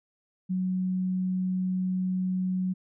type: tone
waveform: sine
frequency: 185 Hz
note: F#3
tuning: in tune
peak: -25 dBFS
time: 0.49-2.74 s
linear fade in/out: 20 ms
effects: none